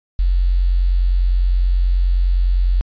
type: tone with quantisation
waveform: sine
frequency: 44.82 Hz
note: F1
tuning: 46 cents sharp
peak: -12 dBFS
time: 0.19-2.81 s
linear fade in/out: 0 ms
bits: 7
effects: resampled to 11025 Hz